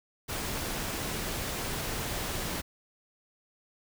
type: noise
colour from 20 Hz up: pink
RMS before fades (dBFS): -34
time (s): 0.28-2.62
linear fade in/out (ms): 20
effects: none